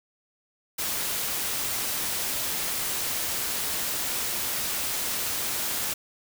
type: noise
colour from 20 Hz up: white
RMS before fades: -29 dBFS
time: 0.78-5.94 s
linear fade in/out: 10 ms
effects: none